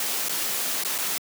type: noise with dropouts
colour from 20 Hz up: white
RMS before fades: -27 dBFS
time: 0-1.18 s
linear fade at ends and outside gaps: 2 ms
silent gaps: 0.286-0.293 / 0.837-0.848 / 0.981-0.985 s
effects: high-pass 200 Hz 12 dB/octave